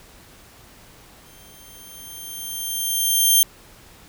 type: tone with exponential growth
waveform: 5% pulse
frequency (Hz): 3170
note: G7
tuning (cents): +19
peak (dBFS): -3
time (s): 1.26-3.43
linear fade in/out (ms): 1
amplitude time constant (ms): 470
effects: pink hiss -48 dBFS RMS until 4.08 s